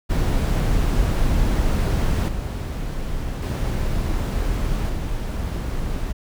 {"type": "noise with level steps", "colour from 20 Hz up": "brown", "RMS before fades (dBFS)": [-19, -26, -22, -25], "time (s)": [0.09, 6.13], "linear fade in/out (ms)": 20, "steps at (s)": [2.28, 3.42, 4.89], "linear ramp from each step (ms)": 5, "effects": []}